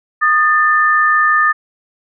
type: tone pair together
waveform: sine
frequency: 1231.9 / 1777 Hz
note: D#6 / A6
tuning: -18 / +17 cents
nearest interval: tritone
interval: 635 cents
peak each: -12 dBFS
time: 0.21-1.53 s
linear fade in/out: 20 ms
effects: none